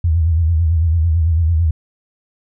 sine tone with vibrato, 82 Hz, E2, 9 cents flat, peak -11 dBFS, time 0.04-1.71 s, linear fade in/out 5 ms, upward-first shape sine, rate 9 Hz, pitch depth 98 cents each way, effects none

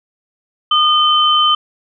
sine tone pair together, 1220 / 3074 Hz, D#6 / G7, -34 / -35 cents, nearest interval octave + major third, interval 1599 cents, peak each -12 dBFS, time 0.71-1.55 s, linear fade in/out 5 ms, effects none

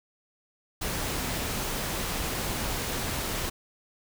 pink noise, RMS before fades -31 dBFS, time 0.81-3.5 s, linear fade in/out 10 ms, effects none

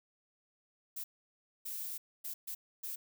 violet noise bursts at uneven times, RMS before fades -41 dBFS, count 5, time 0.96-1.04 / 1.65-1.98 / 2.24-2.34 / 2.47-2.55 / 2.83-2.96 s, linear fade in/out 10 ms, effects none

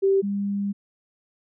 sine tone pair in turn, 389.7 / 200.7 Hz, G4 / G3, -10 / +41 cents, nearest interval major seventh, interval 1149 cents, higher first, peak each -16 / -23 dBFS, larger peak first, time 0.02-0.22 / 0.22-0.73 s, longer second, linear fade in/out 20 ms, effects none

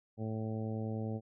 harmonic tone, 110 Hz, A2, in tune, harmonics 1 / 2 / 3 / 4 / 5 / 6 / 7, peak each -37 / -39 / -46 / -45 / -47 / -53 / -51 dBFS, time 0.17-1.21 s, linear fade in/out 50 ms, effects none

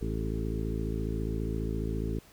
harmonic tone with a mistuned harmonic, 54.7 Hz, A1, 9 cents flat, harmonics 1 / 2 / 3 / 4 / 5 / 6 / 7 / 8, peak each -33 / -36 / -38 / -39 / -40 / -41 / -41 / -42 dBFS, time 0.01-2.19 s, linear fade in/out 5 ms, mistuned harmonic 7, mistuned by +29 cents, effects pink hiss -57 dBFS RMS until 2.32 s

